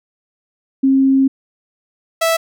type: tone pair in turn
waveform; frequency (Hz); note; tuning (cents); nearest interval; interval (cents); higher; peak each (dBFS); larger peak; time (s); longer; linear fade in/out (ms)
sine / sawtooth; 268.5 / 656.9; C4 / E5; +45 / -6; octave + minor third; 1549; second; -9; neither; 0.83-1.28 / 2.21-2.37; first; 10
effects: none